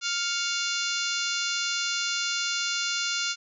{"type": "harmonic tone with a mistuned harmonic", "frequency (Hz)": 698.5, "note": "F5", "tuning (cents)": 0, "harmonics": [2, 3, 4, 5, 6, 7, 8, 9, 10], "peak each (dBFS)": [-32, -37, -33, -35, -34, -35, -37, -37, -38], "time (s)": [0.01, 3.36], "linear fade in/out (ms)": 50, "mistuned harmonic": 3, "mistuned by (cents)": 96, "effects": []}